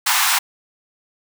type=high-pass noise; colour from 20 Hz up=pink; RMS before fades=-17 dBFS; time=0.06-0.39 s; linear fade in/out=10 ms; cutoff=760 Hz; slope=96 dB/octave; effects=none